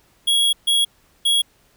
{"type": "tone bursts at uneven times", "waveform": "square", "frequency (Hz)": 3321, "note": "G#7", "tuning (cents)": -1, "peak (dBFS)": -15, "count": 3, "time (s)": [[0.27, 0.53], [0.67, 0.85], [1.25, 1.42]], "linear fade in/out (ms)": 10, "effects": ["pink hiss -58 dBFS RMS until 1.76 s"]}